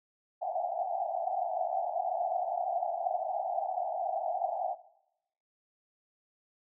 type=band-pass noise; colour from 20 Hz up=white; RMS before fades=-33 dBFS; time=0.41-4.75 s; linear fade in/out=20 ms; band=660 to 780 Hz; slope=96 dB/octave; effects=noise-tail reverb RT60 0.8 s tail -17 dB re dry